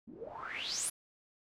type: noise with low-pass filter sweep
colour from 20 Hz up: white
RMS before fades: -40 dBFS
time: 0.07-0.9 s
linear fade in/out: 10 ms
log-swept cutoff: 230 to 11000 Hz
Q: 8.9
effects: none